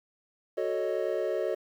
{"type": "chord", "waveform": "triangle", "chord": "D# half-diminished seventh", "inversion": "first", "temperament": "equal", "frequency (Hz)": [370, 440, 554.4, 622.3], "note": ["F#4", "A4", "C#5", "D#5"], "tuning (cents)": [0, 0, 0, 0], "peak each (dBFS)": -31, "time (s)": [0.57, 1.55], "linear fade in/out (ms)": 10, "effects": ["10-bit"]}